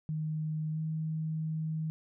sine tone with pitch glide, 155.56 to 157.91 Hz, D#3 to D#3, 0 to +26 cents, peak -31 dBFS, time 0.09-1.9 s, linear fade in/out 0 ms, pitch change +26 cents, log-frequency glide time 0.72-0.79 s, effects none

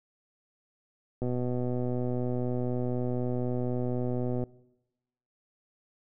click train, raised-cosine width 2 ms, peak -19 dBFS, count 400, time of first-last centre 1.22-4.438 s, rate 124 Hz, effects noise-tail reverb RT60 1.0 s tail -23 dB re dry

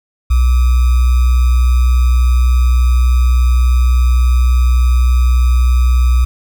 sine tone with sample-and-hold, 61.74 Hz, B1, in tune, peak -7 dBFS, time 0.3-6.25 s, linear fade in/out 10 ms, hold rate 1225 Hz, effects none

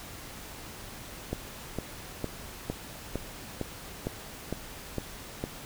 click train, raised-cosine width 2 ms, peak -17 dBFS, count 10, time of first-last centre 1.33-5.44 s, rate 2.19 Hz, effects pink hiss -44 dBFS RMS until 5.65 s

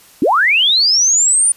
sine linear sweep, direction up, 221.4 to 9397 Hz, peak -9 dBFS, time 0.22-1.52 s, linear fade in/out 2 ms, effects white hiss -45 dBFS RMS until 1.56 s + resampled to 32000 Hz

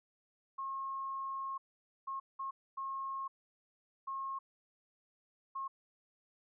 sine tone bursts at uneven times, 1080 Hz, C#6, 45 cents flat, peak -37 dBFS, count 6, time 0.58-1.58 / 2.07-2.2 / 2.39-2.51 / 2.77-3.28 / 4.07-4.39 / 5.55-5.68 s, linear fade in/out 10 ms, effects none

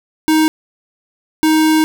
square tone pair in turn, 313.6 / 313.6 Hz, D#4 / D#4, +14 / +14 cents, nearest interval unison, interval 0 cents, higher neither, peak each -10 dBFS, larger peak neither, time 0.28-0.48 / 1.43-1.84 s, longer second, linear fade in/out 0 ms, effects none

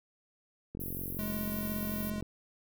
click train, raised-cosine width 3 ms, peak -28 dBFS, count 68, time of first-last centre 0.75-2.226 s, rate 45.4 Hz
pink high-pass noise, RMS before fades -41 dBFS, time 0.8-2.1 s, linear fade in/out 2 ms, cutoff 11000 Hz, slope 96 dB/octave
square tone with vibrato, 209.9 Hz, G#3, 19 cents sharp, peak -36 dBFS, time 1.19-2.21 s, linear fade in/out 0 ms, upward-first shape sine, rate 14 Hz, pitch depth 17 cents each way
effects none

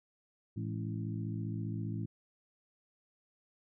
harmonic tone with a mistuned harmonic, 55 Hz, A1, in tune, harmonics 2 / 3 / 4 / 5 / 6, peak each -37 / -41 / -43 / -45 / -47 dBFS, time 0.56-2.06 s, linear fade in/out 10 ms, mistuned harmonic 4, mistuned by -82 cents, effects none

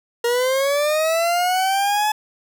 40% pulse linear sweep, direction up, 468 to 859 Hz, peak -16 dBFS, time 0.24-2.12 s, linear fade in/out 5 ms, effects none

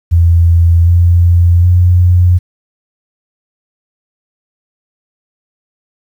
sine tone with pitch steps, 84.6 / 86.6 / 89.1 Hz, E2 / F2 / F2, +45 / -14 / +35 cents, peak -4 dBFS, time 0.11-2.39 s, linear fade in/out 20 ms, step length 760 ms, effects 7-bit

